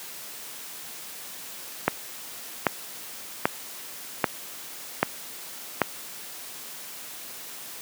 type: click train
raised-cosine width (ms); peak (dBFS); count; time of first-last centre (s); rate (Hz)
0.5; -3; 6; 1.88-5.817; 1.27
effects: white hiss -40 dBFS RMS until 7.81 s + high-pass 150 Hz 12 dB/octave